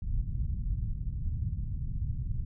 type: low-pass noise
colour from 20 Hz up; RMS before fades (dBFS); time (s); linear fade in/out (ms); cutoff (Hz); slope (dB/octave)
pink; -32; 0.02-2.45; 5; 140; 24
effects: none